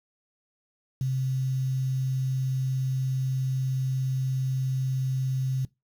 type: tone with quantisation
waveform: sine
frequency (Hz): 131.2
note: C3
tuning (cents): +5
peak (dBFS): -24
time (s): 1.01-5.65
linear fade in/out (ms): 2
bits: 8
effects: noise-tail reverb RT60 0.2 s tail -21 dB re dry